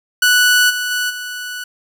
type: tone with level steps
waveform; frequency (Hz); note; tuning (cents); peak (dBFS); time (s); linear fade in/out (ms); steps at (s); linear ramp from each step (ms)
sawtooth; 1480; F#6; 0; -6 / -15 / -13 / -21; 0.22-1.64; 5; 0.69 / 0.9 / 1.09; 20
effects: none